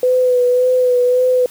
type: tone with vibrato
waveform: sine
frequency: 500 Hz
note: B4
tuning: 21 cents sharp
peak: -10 dBFS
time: 0.03-1.46 s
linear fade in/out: 2 ms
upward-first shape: sine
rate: 1.8 Hz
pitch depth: 26 cents each way
effects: white hiss -41 dBFS RMS until 1.5 s